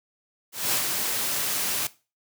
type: noise with ADSR envelope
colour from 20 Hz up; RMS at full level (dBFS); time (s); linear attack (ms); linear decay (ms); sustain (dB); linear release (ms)
white; -23; 0.52-1.87; 210; 83; -4; 3
effects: noise-tail reverb RT60 0.3 s tail -18 dB re dry + high-pass 100 Hz 12 dB/octave